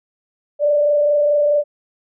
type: tone with frequency modulation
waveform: sine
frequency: 587.3 Hz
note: D5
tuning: in tune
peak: -12 dBFS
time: 0.59-1.64 s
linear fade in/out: 50 ms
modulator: 24.7 Hz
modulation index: 0.45
effects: none